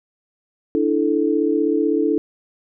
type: chord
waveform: sine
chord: D suspended second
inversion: none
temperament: equal with one note detuned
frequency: 293.7 / 329.6 / 437 Hz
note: D4 / E4 / A4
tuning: 0 / 0 / -12 cents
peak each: -20 dBFS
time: 0.75-2.18 s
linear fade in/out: 0 ms
effects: none